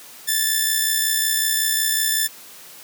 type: tone with amplitude modulation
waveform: 5% pulse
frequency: 1760 Hz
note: A6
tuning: in tune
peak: -5 dBFS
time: 0.27-2.28 s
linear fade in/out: 20 ms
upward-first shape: sine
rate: 65.4 Hz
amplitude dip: 45%
effects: white hiss -42 dBFS RMS until 2.83 s + high-pass 150 Hz 12 dB/octave